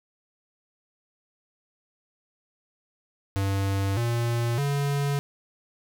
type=tone with pitch steps; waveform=square; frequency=98 / 117.9 / 141.83 Hz; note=G2 / A#2 / C#3; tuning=0 / +20 / +40 cents; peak=-24 dBFS; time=3.36-5.19 s; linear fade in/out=0 ms; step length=610 ms; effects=none